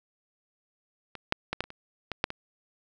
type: clicks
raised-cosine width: 0.3 ms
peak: -23 / -7 / -13 / -11 / -28 / -27 / -16 / -7 / -19 dBFS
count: 9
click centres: 1.153 / 1.324 / 1.53 / 1.606 / 1.64 / 1.704 / 2.117 / 2.241 / 2.304 s
effects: none